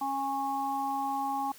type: harmonic tone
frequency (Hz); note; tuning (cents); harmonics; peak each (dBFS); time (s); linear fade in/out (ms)
274.1; C#4; -19; 1 / 3 / 4; -38 / -30 / -36; 0.01-1.52; 5
effects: white hiss -53 dBFS RMS until 1.58 s